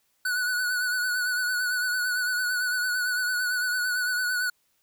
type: tone with vibrato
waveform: square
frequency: 1480 Hz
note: F#6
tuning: in tune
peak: -25 dBFS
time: 0.25-4.5 s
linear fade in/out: 5 ms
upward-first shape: triangle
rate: 8.9 Hz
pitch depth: 49 cents each way
effects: white hiss -70 dBFS RMS until 4.82 s